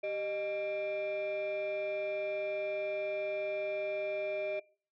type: tone cluster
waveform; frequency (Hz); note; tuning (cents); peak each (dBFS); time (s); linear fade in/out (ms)
sine; 390.2 / 615 / 2375; G4 / D#5 / D7; -8 / -20 / +19; -39 / -32 / -40; 0.03-4.6; 10
effects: noise-tail reverb RT60 0.4 s tail -22 dB re dry + tanh soft clip ceiling -29 dBFS